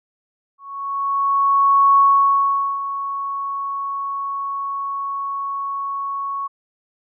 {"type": "tone with ADSR envelope", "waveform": "sine", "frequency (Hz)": 1108.7, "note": "C#6", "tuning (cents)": 0, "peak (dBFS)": -9, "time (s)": [0.58, 6.48], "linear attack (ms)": 1400, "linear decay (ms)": 810, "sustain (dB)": -13, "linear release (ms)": 18, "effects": []}